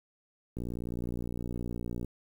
click train, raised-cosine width 3 ms, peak -24 dBFS, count 89, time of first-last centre 0.57-2.047 s, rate 59.6 Hz, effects 9-bit

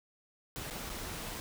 pink noise with dropouts, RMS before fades -41 dBFS, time 0.56-1.4 s, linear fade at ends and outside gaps 0 ms, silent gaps 0.701-0.708 / 0.895-0.899 s, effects none

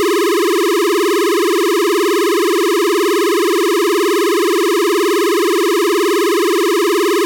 square tone with vibrato, 374.3 Hz, F#4, 20 cents sharp, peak -12 dBFS, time 0-7.25 s, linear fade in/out 0 ms, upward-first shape sine, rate 19 Hz, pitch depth 240 cents each way, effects none

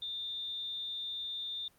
sine tone with amplitude modulation, 3600 Hz, A7, 39 cents sharp, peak -34 dBFS, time 0.02-1.68 s, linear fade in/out 2 ms, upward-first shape sine, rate 235 Hz, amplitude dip 50%, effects pink hiss -66 dBFS RMS until 1.78 s + Opus 32 kbps

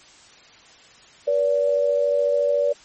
sine tone pair together, 481 / 575 Hz, B4 / D5, -46 / -37 cents, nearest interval minor third, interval 309 cents, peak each -23 / -18 dBFS, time 1.27-2.73 s, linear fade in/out 10 ms, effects white hiss -49 dBFS RMS until 2.84 s + MP3 32 kbps

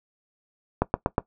click train, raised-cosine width 1 ms, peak -6 dBFS, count 4, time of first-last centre 0.82-1.181 s, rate 8.3 Hz, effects noise-tail reverb RT60 0.1 s tail -18 dB re dry

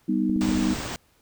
sine chord, G augmented, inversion none, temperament equal, 196 / 246.9 / 311.1 Hz, G3 / B3 / D#4, 0 / 0 / 0 cents, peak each -25 dBFS, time 0.08-0.74 s, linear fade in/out 10 ms
clicks, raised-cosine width 3 ms, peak -22 dBFS, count 5, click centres 0.297 / 0.363 / 0.489 / 0.564 / 0.788 s
pink band-stop noise, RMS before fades -32 dBFS, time 0.41-0.96 s, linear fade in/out 0 ms, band 8800 to 16000 Hz, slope 96 dB/octave
effects pink hiss -63 dBFS RMS until 1.21 s

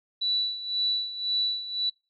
sine tone with tremolo, 3951 Hz, B7, in tune, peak -22 dBFS, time 0.21-1.9 s, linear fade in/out 10 ms, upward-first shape sine, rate 1.9 Hz, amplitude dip 75%, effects noise-tail reverb RT60 0.3 s tail -26 dB re dry

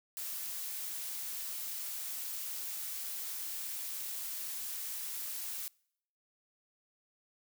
blue noise, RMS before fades -40 dBFS, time 0.17-5.68 s, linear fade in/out 0 ms, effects noise-tail reverb RT60 0.7 s tail -26 dB re dry

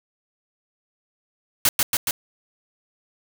white noise with echo, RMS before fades -17 dBFS, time 1.65-1.69 s, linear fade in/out 2 ms, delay 140 ms, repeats 3, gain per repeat -2 dB, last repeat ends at 2.11 s, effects none

